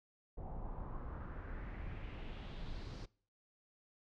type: noise with low-pass filter sweep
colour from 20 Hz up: brown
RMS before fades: -45 dBFS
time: 0.37-3.06 s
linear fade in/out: 10 ms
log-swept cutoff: 740 to 5200 Hz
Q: 2.6
effects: noise-tail reverb RT60 0.5 s tail -23 dB re dry